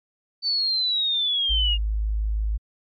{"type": "linear sweep", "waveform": "sine", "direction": "down", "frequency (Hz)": [4558, 2809], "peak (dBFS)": -20, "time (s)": [0.42, 1.78], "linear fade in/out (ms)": 50}
{"type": "tone", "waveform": "sine", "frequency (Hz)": 53, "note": "G#1", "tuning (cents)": 36, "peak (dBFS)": -21, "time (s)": [1.49, 2.58], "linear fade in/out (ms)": 20}
{"effects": ["MP3 32 kbps"]}